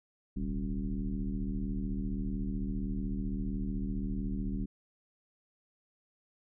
sine tone with frequency modulation, 120.6 Hz, B2, 41 cents flat, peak -31 dBFS, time 0.36-4.66 s, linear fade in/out 10 ms, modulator 75.7 Hz, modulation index 2, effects none

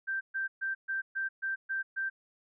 sine tone bursts, 1568 Hz, G6, in tune, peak -30 dBFS, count 8, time 0.07-2.1 s, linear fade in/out 20 ms, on 140 ms, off 130 ms, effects none

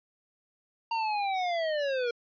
square linear sweep, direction down, 927 to 466.2 Hz, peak -28 dBFS, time 0.91-2.11 s, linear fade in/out 5 ms, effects resampled to 11025 Hz

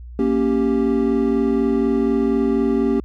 triangle chord, G diminished, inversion first, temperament equal, 233.1 / 277.2 / 392 Hz, Bb3 / Db4 / G4, 0 / 0 / 0 cents, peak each -18 dBFS, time 0.19-3 s, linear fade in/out 2 ms, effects added 60 Hz sine -33 dBFS peak until 3.04 s

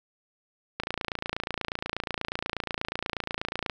click train, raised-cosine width 0.3 ms, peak -13 dBFS, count 83, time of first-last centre 0.8-3.698 s, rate 28.3 Hz, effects none

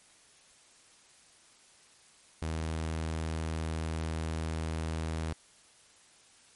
sawtooth tone, 80.1 Hz, E2, 49 cents flat, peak -28 dBFS, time 2.42-5.33 s, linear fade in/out 0 ms, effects white hiss -60 dBFS RMS until 6.55 s + MP3 48 kbps

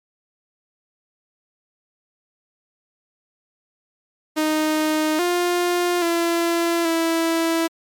sawtooth tone with pitch steps, 309.7 / 352.5 / 338.5 / 329.6 Hz, D#4 / F4 / E4 / E4, -8 / +16 / +46 / 0 cents, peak -14 dBFS, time 4.36-7.68 s, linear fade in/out 20 ms, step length 830 ms, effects MP3 96 kbps

